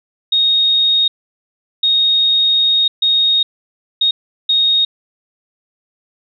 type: tone bursts at uneven times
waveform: sine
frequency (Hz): 3729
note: A#7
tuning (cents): 0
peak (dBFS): -10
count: 5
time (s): 0.32-1.08 / 1.83-2.88 / 3.02-3.43 / 4.01-4.11 / 4.49-4.85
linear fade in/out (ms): 5
effects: none